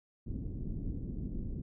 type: low-pass noise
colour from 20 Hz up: pink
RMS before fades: -38 dBFS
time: 0.26-1.62 s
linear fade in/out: 10 ms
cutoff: 300 Hz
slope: 24 dB/octave
effects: none